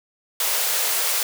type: high-pass noise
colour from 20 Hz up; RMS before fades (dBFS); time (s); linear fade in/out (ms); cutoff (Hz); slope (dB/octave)
white; -22; 0.4-1.23; 2; 400; 48
effects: none